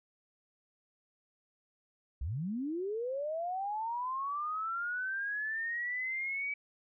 sine linear sweep, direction up, 55 to 2291 Hz, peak -33 dBFS, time 2.21-6.54 s, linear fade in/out 5 ms, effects none

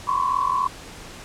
sine tone cluster, 1001 / 1038 / 1085 / 1129 Hz, B5 / C6 / C#6 / C#6, +23 / -14 / -37 / +31 cents, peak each -25 dBFS, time 0.07-0.68 s, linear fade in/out 10 ms, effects pink hiss -40 dBFS RMS until 1.24 s + low-pass 9000 Hz 12 dB/octave

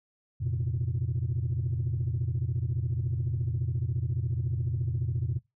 sine chord, F suspended fourth, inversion none, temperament equal, 87.31 / 116.54 / 130.81 Hz, F2 / Bb2 / C3, 0 / 0 / 0 cents, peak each -31 / -29 / -30 dBFS, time 0.4-5.39 s, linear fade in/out 20 ms, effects noise-tail reverb RT60 0.2 s tail -22 dB re dry + tanh soft clip ceiling -22 dBFS

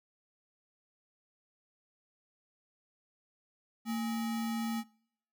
sine tone with sample-and-hold, 226.9 Hz, A#3, 47 cents flat, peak -31 dBFS, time 3.85-4.84 s, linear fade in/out 50 ms, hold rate 1050 Hz, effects noise-tail reverb RT60 0.7 s tail -25 dB re dry

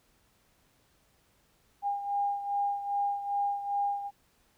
sine beating tone pair, 807 / 809.5 Hz, G#5 / G#5, -50 / -45 cents, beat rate 2.5 Hz, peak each -29 / -35 dBFS, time 1.82-4.11 s, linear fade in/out 50 ms, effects pink hiss -68 dBFS RMS until 4.57 s

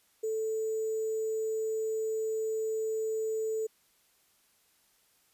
sine tone with sample-and-hold, 440 Hz, A4, in tune, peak -29 dBFS, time 0.23-3.67 s, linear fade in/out 10 ms, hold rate 7350 Hz, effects white hiss -68 dBFS RMS until 5.33 s + resampled to 32000 Hz

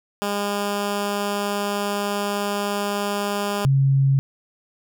10% pulse / sine tone pair in turn, 203.3 / 136.37 Hz, G#3 / C#3, -37 / -28 cents, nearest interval perfect fifth, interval 691 cents, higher first, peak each -14 dBFS, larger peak neither, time 0.22-3.65 / 3.65-4.19 s, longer first, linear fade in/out 0 ms, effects none

